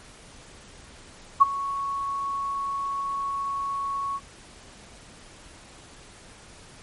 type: tone with ADSR envelope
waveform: sine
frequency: 1108.7 Hz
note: C#6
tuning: in tune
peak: -8 dBFS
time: 1.4-4.2 s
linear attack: 20 ms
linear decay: 20 ms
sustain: -18 dB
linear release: 42 ms
effects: pink hiss -48 dBFS RMS until 6.82 s + MP3 48 kbps